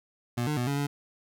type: tone with pitch steps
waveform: 25% pulse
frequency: 120.3 / 150.3 / 122.6 / 141.2 / 143.1 Hz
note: B2 / D3 / B2 / C#3 / D3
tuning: -45 / +40 / -12 / +32 / -45 cents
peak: -23 dBFS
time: 0.37-0.87 s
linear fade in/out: 10 ms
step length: 100 ms
effects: none